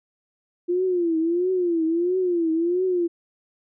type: tone with vibrato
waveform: sine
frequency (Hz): 346.1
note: F4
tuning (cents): -16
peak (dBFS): -19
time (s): 0.68-3.08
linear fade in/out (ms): 20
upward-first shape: triangle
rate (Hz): 1.5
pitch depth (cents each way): 150
effects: none